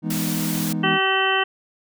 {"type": "chord", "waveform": "triangle", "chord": "E major seventh", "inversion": "none", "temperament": "equal", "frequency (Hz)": [164.81, 207.7, 246.9, 311.1], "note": ["E3", "G#3", "B3", "D#4"], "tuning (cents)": [0, 0, 0, 0], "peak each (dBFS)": [-24, -25, -28, -27], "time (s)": [0.02, 0.99], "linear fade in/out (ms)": 50}
{"type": "noise", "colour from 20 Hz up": "white", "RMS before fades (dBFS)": -29, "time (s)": [0.1, 0.73], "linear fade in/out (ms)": 5}
{"type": "harmonic tone", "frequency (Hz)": 383.5, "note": "G4", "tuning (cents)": -38, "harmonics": [1, 2, 3, 4, 5, 7, 8], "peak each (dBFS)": [-25, -25, -25, -25, -25, -25, -25], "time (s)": [0.83, 1.44], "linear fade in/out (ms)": 10}
{"effects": []}